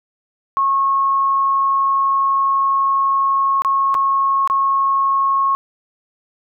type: tone with dropouts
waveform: sine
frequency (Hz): 1092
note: C#6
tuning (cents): -26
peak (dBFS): -13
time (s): 0.57-5.55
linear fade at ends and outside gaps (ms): 0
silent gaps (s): 3.62-3.648 / 3.943-3.95 / 4.475-4.499
effects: none